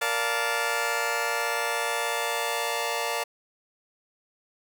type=chord; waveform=15% pulse; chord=Bb major seventh; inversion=none; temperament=just; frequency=466.2 / 582.7 / 699.2 / 874.1 Hz; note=Bb4 / D5 / F5 / A5; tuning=0 / -14 / +2 / -12 cents; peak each=-25 dBFS; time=0.01-3.24 s; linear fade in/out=10 ms; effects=none